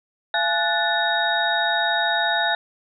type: tone cluster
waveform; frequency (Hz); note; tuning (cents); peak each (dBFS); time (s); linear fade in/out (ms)
sine; 681 / 847 / 1475 / 1762 / 3757; F5 / G#5 / F#6 / A6 / A#7; -44 / +34 / -6 / +2 / +13; -25; 0.34-2.55; 2
effects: none